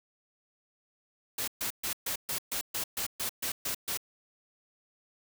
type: noise bursts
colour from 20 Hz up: white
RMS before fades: -33 dBFS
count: 12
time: 1.38-3.974 s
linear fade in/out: 5 ms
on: 97 ms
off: 130 ms
effects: none